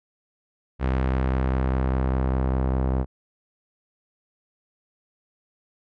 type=tone with low-pass filter sweep; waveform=sawtooth; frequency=65 Hz; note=C2; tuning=11 cents flat; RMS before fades=-23 dBFS; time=0.79-3.06 s; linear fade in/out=50 ms; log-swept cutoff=2100 to 870 Hz; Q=0.86; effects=none